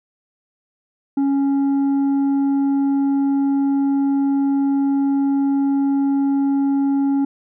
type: tone with tanh clipping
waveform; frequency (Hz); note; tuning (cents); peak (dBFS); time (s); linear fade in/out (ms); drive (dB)
sine; 276.9; C#4; -2; -16; 1.17-7.25; 5; 5
effects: none